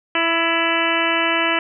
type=harmonic tone with a mistuned harmonic; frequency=331.4 Hz; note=E4; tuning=9 cents sharp; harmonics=1 / 2 / 3 / 4 / 5 / 6 / 7 / 8 / 9; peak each=-25 / -25 / -25 / -25 / -25 / -25 / -25 / -25 / -25 dBFS; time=0.15-1.59 s; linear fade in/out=2 ms; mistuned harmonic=5; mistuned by=+25 cents; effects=none